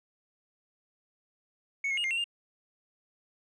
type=tone with pitch steps; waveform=sine; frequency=2214 / 2157 / 2855 / 2116 / 2723 / 2808 Hz; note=C#7 / C#7 / F7 / C7 / F7 / F7; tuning=-3 / -48 / +37 / +19 / -44 / +9 cents; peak=-25 dBFS; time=1.84-2.242 s; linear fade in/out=5 ms; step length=67 ms; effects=tanh soft clip ceiling -27 dBFS